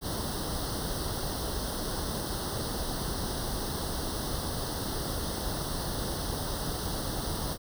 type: noise with comb filter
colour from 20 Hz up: pink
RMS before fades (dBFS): -33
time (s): 0.01-7.58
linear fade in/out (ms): 50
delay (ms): 0.21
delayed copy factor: +0.95
effects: none